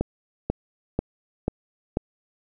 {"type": "click train", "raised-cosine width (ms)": 2, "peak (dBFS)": -9, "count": 5, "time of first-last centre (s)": [0.01, 1.971], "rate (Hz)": 2.04, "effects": []}